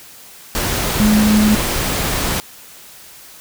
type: tone in noise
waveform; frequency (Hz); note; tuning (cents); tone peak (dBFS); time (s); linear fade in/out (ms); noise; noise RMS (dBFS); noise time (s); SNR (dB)
sine; 212.2; G#3; +38; -10; 1-1.55; 0; pink; -19; 0.55-2.4; +6
effects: white hiss -40 dBFS RMS until 3.4 s